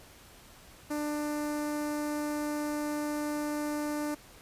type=tone with notch filter; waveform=sawtooth; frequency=297.3 Hz; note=D4; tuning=21 cents sharp; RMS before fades=-33 dBFS; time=0.9-4.15 s; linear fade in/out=10 ms; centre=3200 Hz; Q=0.86; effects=pink hiss -54 dBFS RMS until 4.41 s + resampled to 32000 Hz